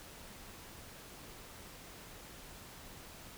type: silence
effects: pink hiss -52 dBFS RMS until 3.37 s